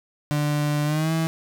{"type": "tone with pitch glide", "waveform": "35% pulse", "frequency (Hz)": [147.9, 162.22], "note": ["D3", "E3"], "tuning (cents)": [13, -27], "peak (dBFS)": -19, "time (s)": [0.31, 1.27], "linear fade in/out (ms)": 0, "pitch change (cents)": 160, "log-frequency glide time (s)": [0.84, 1.12], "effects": []}